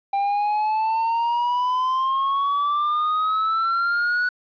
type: exponential sweep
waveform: triangle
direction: up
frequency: 791 to 1480 Hz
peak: -17 dBFS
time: 0.13-4.29 s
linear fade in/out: 5 ms
effects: resampled to 11025 Hz + 9-bit